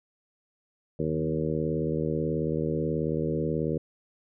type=harmonic tone with a mistuned harmonic; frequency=78.4 Hz; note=D#2; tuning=14 cents sharp; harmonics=1 / 2 / 3 / 4 / 5 / 6 / 7; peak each=-40 / -30 / -34 / -33 / -33 / -32 / -37 dBFS; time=0.99-3.78 s; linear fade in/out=5 ms; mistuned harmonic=2; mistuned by=-21 cents; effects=none